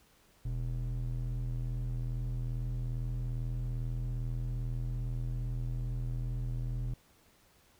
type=ring-modulated tone; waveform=triangle; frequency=81.3 Hz; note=E2; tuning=23 cents flat; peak=-27 dBFS; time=0.45-6.94 s; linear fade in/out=5 ms; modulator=41.2 Hz; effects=pink hiss -65 dBFS RMS until 7.79 s